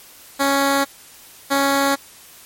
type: tone pair in turn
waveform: 10% pulse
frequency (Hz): 277.2 / 277.2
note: C#4 / C#4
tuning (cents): 0 / 0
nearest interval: unison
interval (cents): 0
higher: neither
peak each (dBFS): -7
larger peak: neither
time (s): 0.39-0.85 / 1.5-1.96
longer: neither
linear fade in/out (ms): 20
effects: white hiss -44 dBFS RMS until 2.45 s + MP3 64 kbps